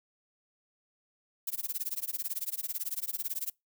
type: noise with tremolo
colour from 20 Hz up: violet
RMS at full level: -32 dBFS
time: 1.47-3.5 s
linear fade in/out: 5 ms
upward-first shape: sine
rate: 18 Hz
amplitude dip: 100%
effects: noise-tail reverb RT60 0.2 s tail -26 dB re dry